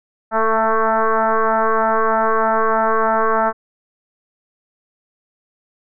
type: tone with frequency modulation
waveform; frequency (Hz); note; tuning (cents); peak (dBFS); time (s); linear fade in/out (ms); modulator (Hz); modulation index
sine; 220.4; A3; +3; -13; 0.31-3.53; 50; 222; 5.7
effects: none